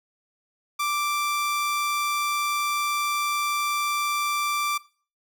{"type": "tone", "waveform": "sawtooth", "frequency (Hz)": 1174.7, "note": "D6", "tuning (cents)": 0, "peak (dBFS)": -20, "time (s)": [0.79, 4.78], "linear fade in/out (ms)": 10, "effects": ["noise-tail reverb RT60 0.4 s tail -19 dB re dry"]}